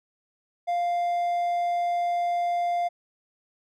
triangle tone, 698.5 Hz, F5, in tune, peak -21 dBFS, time 0.67-2.89 s, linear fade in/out 20 ms, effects none

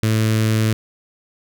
sawtooth tone with notch filter, 110 Hz, A2, in tune, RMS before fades -17 dBFS, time 0.03-0.73 s, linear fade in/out 0 ms, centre 820 Hz, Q 0.94, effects none

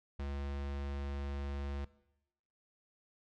square tone, 70.2 Hz, C#2, 22 cents sharp, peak -38 dBFS, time 0.19-1.85 s, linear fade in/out 5 ms, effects noise-tail reverb RT60 0.9 s tail -19 dB re dry + low-pass 4000 Hz 12 dB/octave

